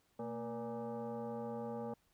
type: tone with frequency modulation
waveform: sine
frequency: 123 Hz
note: B2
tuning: 7 cents flat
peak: -39 dBFS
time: 0.19-1.94 s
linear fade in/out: 5 ms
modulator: 352 Hz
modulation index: 2
effects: pink hiss -75 dBFS RMS until 2.13 s